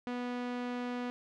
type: tone with low-pass filter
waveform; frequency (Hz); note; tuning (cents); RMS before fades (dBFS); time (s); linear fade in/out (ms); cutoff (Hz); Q
sawtooth; 245.5; B3; -10; -37; 0.07-1.1; 0; 3200; 0.68
effects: none